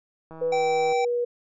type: click train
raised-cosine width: 1 ms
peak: -29 dBFS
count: 100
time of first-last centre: 0.31-0.925 s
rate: 161 Hz
type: tone with pitch glide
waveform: sine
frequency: 493.9 to 482.3 Hz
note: B4 to B4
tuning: 0 to -41 cents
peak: -22 dBFS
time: 0.41-1.25 s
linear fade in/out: 10 ms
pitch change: -41 cents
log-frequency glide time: 0.52-0.65 s
type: harmonic tone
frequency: 774 Hz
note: G5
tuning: 22 cents flat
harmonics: 1 / 3 / 5 / 7 / 9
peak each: -24 / -33 / -43 / -45 / -44 dBFS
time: 0.52-1.05 s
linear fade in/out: 5 ms
effects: none